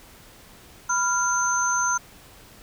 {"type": "tone cluster", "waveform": "sine", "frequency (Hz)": [990, 1394, 6230], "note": ["B5", "F6", "G8"], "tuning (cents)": [4, -4, -12], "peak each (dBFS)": [-25, -24, -25], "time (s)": [0.89, 1.98], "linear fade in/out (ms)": 10, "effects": ["pink hiss -49 dBFS RMS until 2.62 s"]}